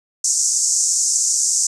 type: band-pass noise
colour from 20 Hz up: white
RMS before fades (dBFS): -18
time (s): 0.24-1.67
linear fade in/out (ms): 5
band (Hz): 5900 to 7900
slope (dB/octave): 48
effects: none